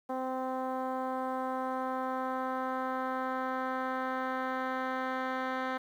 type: tone with low-pass filter sweep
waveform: 10% pulse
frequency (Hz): 259.3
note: C4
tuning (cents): -15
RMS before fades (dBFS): -34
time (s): 0.09-5.78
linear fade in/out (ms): 10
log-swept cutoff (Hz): 820 to 2200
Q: 1.3
effects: 10-bit